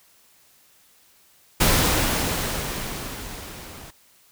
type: noise with level ramp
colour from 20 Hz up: pink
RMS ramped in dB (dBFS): -17 to -42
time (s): 1.6-3.91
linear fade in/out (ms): 10
effects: white hiss -57 dBFS RMS until 4.31 s